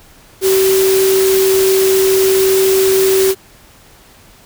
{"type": "tone in noise", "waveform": "sine", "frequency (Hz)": 382.7, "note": "G4", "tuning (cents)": -42, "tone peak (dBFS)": -9, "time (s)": [0.41, 3.35], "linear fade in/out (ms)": 50, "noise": "white", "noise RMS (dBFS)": -19, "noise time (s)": [0.41, 3.35], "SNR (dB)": 7, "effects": ["pink hiss -44 dBFS RMS until 4.45 s"]}